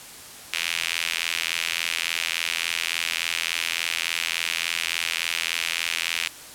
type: tone with high-pass filter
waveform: sawtooth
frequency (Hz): 83.5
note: E2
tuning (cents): +23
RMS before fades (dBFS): -27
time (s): 0.53-6.28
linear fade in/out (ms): 5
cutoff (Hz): 2500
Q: 2.4
effects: white hiss -42 dBFS RMS until 6.54 s + low-pass 12000 Hz 12 dB/octave